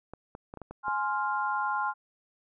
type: clicks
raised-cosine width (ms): 1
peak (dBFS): -27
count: 7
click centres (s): 0.136 / 0.351 / 0.539 / 0.573 / 0.617 / 0.71 / 0.882
type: chord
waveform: sine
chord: F minor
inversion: first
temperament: just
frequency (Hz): 838.1 / 1047.7 / 1396.9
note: Ab5 / C6 / F6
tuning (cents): +16 / +2 / 0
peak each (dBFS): -31 / -31 / -32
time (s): 0.83-1.94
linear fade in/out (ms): 50
effects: none